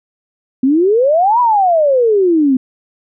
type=exponential two-way sweep; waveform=sine; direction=up then down; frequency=251.9 to 1000 to 251.9 Hz; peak=-8 dBFS; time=0.63-2.57 s; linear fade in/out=5 ms; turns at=1.4 s; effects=none